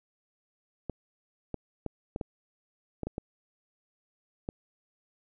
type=clicks; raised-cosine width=2 ms; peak=-20 dBFS; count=9; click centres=0.897 / 1.543 / 1.863 / 2.161 / 2.212 / 3.033 / 3.07 / 3.181 / 4.489 s; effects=none